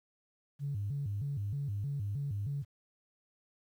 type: tone with vibrato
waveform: sine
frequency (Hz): 119.9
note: A#2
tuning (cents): +49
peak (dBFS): -32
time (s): 0.59-2.65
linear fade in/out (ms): 50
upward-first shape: square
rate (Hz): 3.2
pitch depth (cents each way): 290
effects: tanh soft clip ceiling -28 dBFS + 11-bit